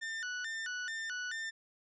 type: tone with vibrato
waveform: 40% pulse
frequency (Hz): 1630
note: G#6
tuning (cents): -33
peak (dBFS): -36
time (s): 0.01-1.51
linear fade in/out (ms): 20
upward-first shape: square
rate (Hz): 2.3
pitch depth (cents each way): 170
effects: resampled to 16000 Hz